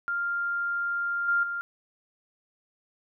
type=tone with level steps; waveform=sine; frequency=1396.9 Hz; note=F6; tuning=in tune; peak=-26 / -21 / -29 dBFS; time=0.08-1.61 s; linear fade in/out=0 ms; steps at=1.28 / 1.43 s; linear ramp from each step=5 ms; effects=none